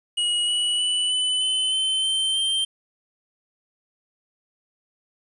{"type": "tone with pitch steps", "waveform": "square", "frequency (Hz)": [2902, 2936, 2970, 3004, 3039, 3075, 3110, 3146], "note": ["F#7", "F#7", "F#7", "F#7", "F#7", "G7", "G7", "G7"], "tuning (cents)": [-34, -14, 6, 26, 46, -34, -14, 6], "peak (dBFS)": -21, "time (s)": [0.17, 2.65], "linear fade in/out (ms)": 10, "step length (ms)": 310, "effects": ["resampled to 24000 Hz", "9-bit"]}